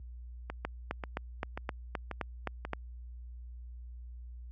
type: two click trains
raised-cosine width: 0.5 ms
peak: -22 / -18 dBFS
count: 5 / 9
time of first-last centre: 0.5-2.651 / 0.65-2.733 s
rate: 1.86 / 3.84 Hz
effects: added 60 Hz sine -37 dBFS peak until 4.51 s + high-pass 80 Hz 12 dB/octave